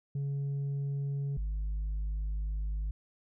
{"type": "tone pair in turn", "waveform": "sine", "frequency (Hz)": [140, 51.54], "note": ["C#3", "G#1"], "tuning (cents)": [18, -12], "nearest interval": "octave + perfect fourth", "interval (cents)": 1730, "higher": "first", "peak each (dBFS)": -28, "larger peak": "neither", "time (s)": [[0.15, 1.37], [1.37, 2.91]], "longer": "second", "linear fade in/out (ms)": 5, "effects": ["tanh soft clip ceiling -30 dBFS"]}